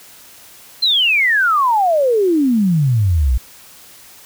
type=exponential sweep; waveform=sine; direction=down; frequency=4199 to 57 Hz; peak=-11 dBFS; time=0.82-3.38 s; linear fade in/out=10 ms; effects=white hiss -42 dBFS RMS until 4.25 s